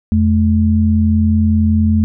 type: tone pair together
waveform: sine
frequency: 85.5 / 216.2 Hz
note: F2 / A3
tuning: -36 / -30 cents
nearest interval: octave + major third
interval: 1606 cents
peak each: -12 dBFS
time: 0.12-2.04 s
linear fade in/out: 0 ms
effects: none